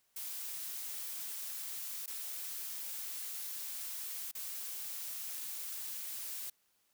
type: noise with dropouts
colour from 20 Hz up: blue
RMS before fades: -42 dBFS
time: 0.16-6.5 s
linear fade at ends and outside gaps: 5 ms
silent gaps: 2.061-2.076 / 4.314-4.35 s
effects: white hiss -75 dBFS RMS until 6.93 s

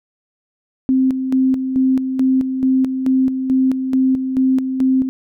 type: tone with tremolo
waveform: sine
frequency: 261.6 Hz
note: C4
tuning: in tune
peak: -11 dBFS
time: 0.89-5.09 s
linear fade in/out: 0 ms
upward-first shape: square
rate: 2.3 Hz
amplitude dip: 55%
effects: none

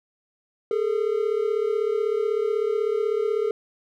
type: tone pair together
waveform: triangle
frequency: 413.9 / 450 Hz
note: G#4 / A4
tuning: -6 / +39 cents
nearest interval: minor second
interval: 145 cents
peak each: -22 dBFS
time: 0.71-3.51 s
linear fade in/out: 2 ms
effects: none

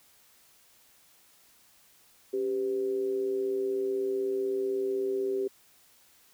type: tone with amplitude modulation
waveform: sine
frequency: 392 Hz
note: G4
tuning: in tune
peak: -24 dBFS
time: 2.33-5.48 s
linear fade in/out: 10 ms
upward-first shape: sine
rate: 116 Hz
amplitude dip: 60%
effects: white hiss -61 dBFS RMS until 6.33 s

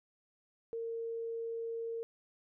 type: tone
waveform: sine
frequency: 458.6 Hz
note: A#4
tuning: 28 cents flat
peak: -36 dBFS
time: 0.73-2.03 s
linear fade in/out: 0 ms
effects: none

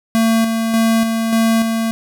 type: tone with tremolo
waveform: square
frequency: 225 Hz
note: A3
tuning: 39 cents sharp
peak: -12 dBFS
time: 0.15-1.91 s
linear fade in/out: 0 ms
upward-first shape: square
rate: 1.7 Hz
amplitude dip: 40%
effects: none

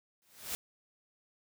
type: noise with exponential growth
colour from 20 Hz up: white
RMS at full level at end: -34 dBFS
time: 0.22-0.55 s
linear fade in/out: 0 ms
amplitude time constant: 70 ms
effects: none

